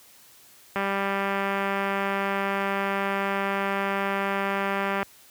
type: click train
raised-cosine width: 0.5 ms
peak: -12 dBFS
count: 842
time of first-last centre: 0.76-5.029 s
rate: 197 Hz
effects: white hiss -53 dBFS RMS until 5.3 s + high-pass 60 Hz 12 dB/octave